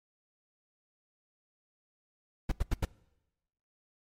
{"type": "noise bursts", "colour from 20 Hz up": "brown", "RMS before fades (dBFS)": -27, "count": 4, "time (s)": [2.49, 2.85], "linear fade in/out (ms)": 5, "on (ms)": 27, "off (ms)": 84, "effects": ["noise-tail reverb RT60 1.0 s tail -24 dB re dry", "MP3 64 kbps"]}